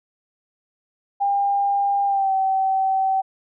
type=tone with pitch glide; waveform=sine; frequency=801 to 767.9 Hz; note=G5 to G5; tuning=+37 to -36 cents; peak=-17 dBFS; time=1.2-3.22 s; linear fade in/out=20 ms; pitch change=-73 cents; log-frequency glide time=2.06-2.33 s; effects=none